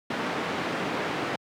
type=band-pass noise; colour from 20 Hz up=pink; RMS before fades=-30 dBFS; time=0.1-1.36 s; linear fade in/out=5 ms; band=190 to 2500 Hz; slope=12 dB/octave; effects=high-pass 100 Hz 12 dB/octave